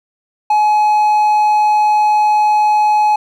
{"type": "tone", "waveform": "triangle", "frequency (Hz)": 846, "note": "G#5", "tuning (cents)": 32, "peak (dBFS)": -7, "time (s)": [0.5, 3.16], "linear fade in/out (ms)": 5, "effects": []}